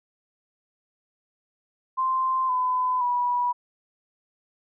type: tone with pitch steps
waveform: sine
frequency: 1043 / 1009.2 / 976.5 Hz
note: C6 / B5 / B5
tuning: -6 / +37 / -20 cents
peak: -21 dBFS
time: 1.97-3.53 s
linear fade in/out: 20 ms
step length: 520 ms
effects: none